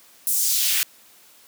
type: noise with high-pass filter sweep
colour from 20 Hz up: white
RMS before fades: -21 dBFS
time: 0.27-0.83 s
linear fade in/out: 0 ms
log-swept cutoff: 10000 to 1900 Hz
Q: 1.3
effects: white hiss -52 dBFS RMS until 1.47 s + high-pass 150 Hz 12 dB/octave